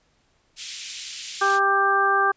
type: high-pass noise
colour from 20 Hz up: pink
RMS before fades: -33 dBFS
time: 0.56-1.6 s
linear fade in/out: 50 ms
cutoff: 2600 Hz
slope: 24 dB/octave
type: harmonic tone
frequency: 394.2 Hz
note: G4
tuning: 10 cents sharp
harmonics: 1 / 2 / 3 / 4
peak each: -26 / -24 / -20 / -22 dBFS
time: 1.41-2.32 s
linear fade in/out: 10 ms
effects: pink hiss -65 dBFS RMS until 2.36 s + resampled to 16000 Hz